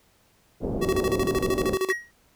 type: low-pass noise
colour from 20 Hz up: white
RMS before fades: -28 dBFS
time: 0.6-1.78 s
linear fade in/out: 50 ms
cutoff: 500 Hz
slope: 24 dB/octave
type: tone with tremolo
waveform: square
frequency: 377.7 Hz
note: F#4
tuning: 36 cents sharp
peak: -22 dBFS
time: 0.81-1.93 s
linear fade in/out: 20 ms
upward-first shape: square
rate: 13 Hz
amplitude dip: 80%
type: tone with exponential decay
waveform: triangle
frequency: 1896 Hz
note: A#6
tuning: 29 cents sharp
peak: -17 dBFS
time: 1.9-2.11 s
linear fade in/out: 1 ms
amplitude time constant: 44 ms
effects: pink hiss -62 dBFS RMS until 2.35 s